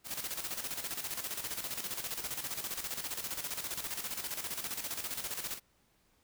white noise with tremolo, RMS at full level -37 dBFS, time 0.04-5.6 s, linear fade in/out 50 ms, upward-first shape square, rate 15 Hz, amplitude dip 60%, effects pink hiss -71 dBFS RMS until 6.23 s

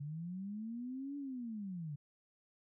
sine linear two-way sweep, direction up then down, 139.8 to 287.9 to 139.8 Hz, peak -40 dBFS, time 0-1.96 s, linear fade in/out 10 ms, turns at 1.17 s, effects none

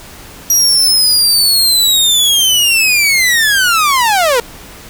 sawtooth linear sweep, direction down, 5760 to 455.5 Hz, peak -5 dBFS, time 0.5-4.4 s, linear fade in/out 2 ms, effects pink hiss -34 dBFS RMS until 4.89 s

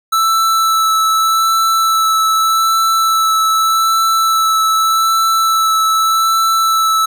square tone with vibrato, 1318.5 Hz, E6, in tune, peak -11 dBFS, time 0.12-7.06 s, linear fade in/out 10 ms, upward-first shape sine, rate 0.83 Hz, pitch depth 11 cents each way, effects none

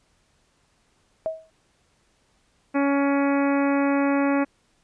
sine tone with exponential decay, 641 Hz, E5, 49 cents flat, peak -20 dBFS, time 1.26-1.5 s, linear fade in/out 0 ms, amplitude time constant 51 ms
harmonic tone, 280 Hz, C#4, 18 cents sharp, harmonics 1 / 2 / 3 / 4 / 5 / 6 / 7 / 8 / 9, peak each -20 / -26 / -30 / -32 / -34 / -36 / -37 / -38 / -39 dBFS, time 2.74-4.45 s, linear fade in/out 20 ms
effects pink hiss -65 dBFS RMS until 4.83 s + resampled to 22050 Hz

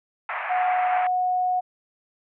pink band-pass noise, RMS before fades -30 dBFS, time 0.29-1.07 s, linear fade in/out 2 ms, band 680 to 2400 Hz, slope 48 dB/octave
sine tone, 731 Hz, F#5, 21 cents flat, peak -20 dBFS, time 0.49-1.61 s, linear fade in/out 20 ms
effects none

